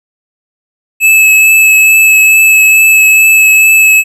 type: tone with vibrato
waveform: square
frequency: 2600 Hz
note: E7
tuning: 24 cents flat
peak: -3 dBFS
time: 1-4.04 s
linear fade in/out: 50 ms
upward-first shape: triangle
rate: 2.3 Hz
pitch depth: 14 cents each way
effects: none